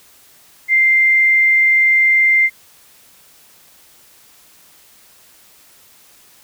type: tone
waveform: sine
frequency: 2093 Hz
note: C7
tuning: in tune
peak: -9 dBFS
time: 0.68-2.5 s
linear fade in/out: 50 ms
effects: white hiss -48 dBFS RMS until 6.43 s